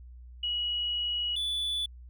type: tone pair in turn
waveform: sine / triangle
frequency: 2913 / 3464 Hz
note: F#7 / A7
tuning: -28 / -28 cents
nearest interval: minor third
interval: 300 cents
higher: second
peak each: -28 / -27 dBFS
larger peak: second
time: 0.43-1.36 / 1.36-1.86 s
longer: first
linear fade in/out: 5 ms
effects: added 61 Hz sine -45 dBFS peak until 2.09 s